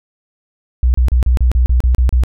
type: tone bursts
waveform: sine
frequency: 61.74 Hz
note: B1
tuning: in tune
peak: -8 dBFS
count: 10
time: 0.83-2.236 s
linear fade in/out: 0 ms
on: 110 ms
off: 34 ms
effects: none